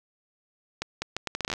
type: accelerating click train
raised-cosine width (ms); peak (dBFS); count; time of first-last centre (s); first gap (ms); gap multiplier
0.2; -12; 12; 0.82-1.538; 200; 0.73
effects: none